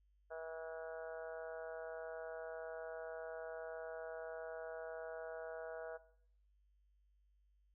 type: harmonic tone with a mistuned harmonic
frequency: 161.7 Hz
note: E3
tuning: 33 cents flat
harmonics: 3 / 4 / 5 / 6 / 7 / 8 / 9 / 10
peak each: -49 / -47 / -57 / -61 / -62 / -62 / -55 / -63 dBFS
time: 0.3-5.98 s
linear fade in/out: 20 ms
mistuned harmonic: 10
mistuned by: +24 cents
effects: noise-tail reverb RT60 0.7 s tail -18 dB re dry + added 50 Hz sine -70 dBFS peak until 7.74 s